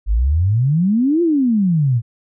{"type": "exponential two-way sweep", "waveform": "sine", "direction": "up then down", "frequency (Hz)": [47.64, 352.7, 110.5], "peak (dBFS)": -12, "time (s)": [0.06, 2.02], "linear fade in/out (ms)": 50, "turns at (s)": 1.22, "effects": []}